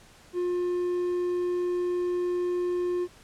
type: tone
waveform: triangle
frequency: 355.6 Hz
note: F4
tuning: 31 cents sharp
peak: -23 dBFS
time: 0.33-3.08 s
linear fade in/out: 50 ms
effects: pink hiss -54 dBFS RMS until 3.23 s + low-pass 10000 Hz 12 dB/octave